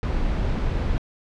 brown noise, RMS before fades -23 dBFS, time 0.03-0.98 s, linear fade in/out 0 ms, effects low-pass 4000 Hz 12 dB/octave

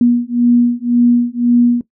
sine beating tone pair, 239.7 / 241.6 Hz, A#3 / B3, +48 / -38 cents, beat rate 1.9 Hz, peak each -12 dBFS, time 0.01-1.81 s, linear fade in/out 2 ms, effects noise-tail reverb RT60 0.1 s tail -17 dB re dry

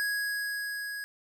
square tone with level ramp, 1661.2 Hz, G#6, in tune, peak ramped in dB -28 to -36 dBFS, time 0-1.04 s, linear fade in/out 0 ms, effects none

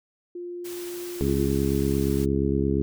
sine tone, 351.4 Hz, F4, 11 cents sharp, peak -32 dBFS, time 0.35-1.51 s, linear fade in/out 5 ms
white noise, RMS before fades -41 dBFS, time 0.64-2.26 s, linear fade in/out 20 ms
harmonic tone, 68.6 Hz, C#2, 17 cents flat, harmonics 1 / 2 / 3 / 4 / 5 / 6, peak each -28 / -28 / -28 / -28 / -28 / -28 dBFS, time 1.21-2.82 s, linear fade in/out 0 ms
effects none

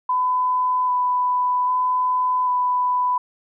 sine tone with vibrato, 1000 Hz, B5, 21 cents sharp, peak -17 dBFS, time 0.09-3.18 s, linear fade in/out 5 ms, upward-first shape square, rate 0.63 Hz, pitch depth 9 cents each way, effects none

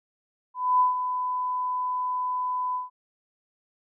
sine tone with ADSR envelope, 1002 Hz, B5, 25 cents sharp, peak -16 dBFS, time 0.54-2.9 s, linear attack 260 ms, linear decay 140 ms, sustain -9 dB, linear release 150 ms, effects none

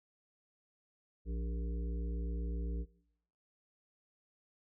harmonic tone with a mistuned harmonic, 58.27 Hz, A#1, in tune, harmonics 1 / 3 / 5 / 7 / 8, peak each -35 / -45 / -49 / -52 / -53 dBFS, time 1.25-2.86 s, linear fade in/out 50 ms, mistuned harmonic 7, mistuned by -40 cents, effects noise-tail reverb RT60 0.8 s tail -22 dB re dry

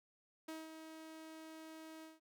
sawtooth tone with ADSR envelope, 318.3 Hz, D#4, 39 cents sharp, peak -40 dBFS, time 0.48-2.2 s, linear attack 7 ms, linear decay 190 ms, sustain -7 dB, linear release 170 ms, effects none

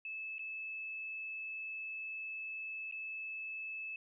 sine tone with dropouts, 2611 Hz, E7, 17 cents flat, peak -40 dBFS, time 0.05-3.96 s, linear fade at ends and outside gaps 2 ms, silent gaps 0.383-0.392 / 2.913-2.923 s, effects none

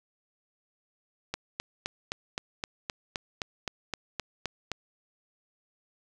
click train, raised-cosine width 0.2 ms, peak -14 dBFS, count 14, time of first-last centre 1.34-4.717 s, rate 3.85 Hz, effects none

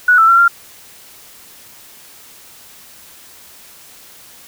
sine tone with pitch steps, 1470 / 1325 / 1363 / 1387 Hz, F#6 / E6 / F6 / F6, -12 / +9 / -43 / -12 cents, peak -6 dBFS, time 0.08-0.48 s, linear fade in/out 5 ms, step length 100 ms, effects white hiss -41 dBFS RMS until 4.47 s

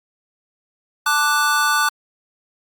square chord, D major, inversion second, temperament equal, 880 / 1174.7 / 1480 Hz, A5 / D6 / F#6, 0 / 0 / 0 cents, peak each -24 / -20 / -19 dBFS, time 1.06-1.89 s, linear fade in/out 5 ms, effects Opus 48 kbps

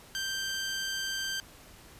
15% pulse tone, 1568 Hz, G6, in tune, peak -25 dBFS, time 0.15-1.4 s, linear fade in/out 0 ms, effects pink hiss -53 dBFS RMS until 1.99 s + resampled to 32000 Hz

